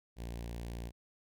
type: tone with notch filter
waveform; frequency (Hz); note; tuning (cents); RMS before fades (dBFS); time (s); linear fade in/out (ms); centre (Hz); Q
sawtooth; 58.27; A#1; 0; -42; 0.16-0.92; 50; 1300; 1.5
effects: none